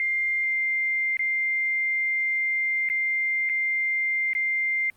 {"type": "tone with dropouts", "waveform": "sine", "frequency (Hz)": 2100, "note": "C7", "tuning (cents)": 6, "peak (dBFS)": -22, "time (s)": [0, 4.9], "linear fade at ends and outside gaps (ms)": 1, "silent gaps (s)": [[1.169, 1.193], [2.889, 2.899], [3.491, 3.496], [4.333, 4.35]], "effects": ["pink hiss -61 dBFS RMS until 4.96 s", "Opus 48 kbps"]}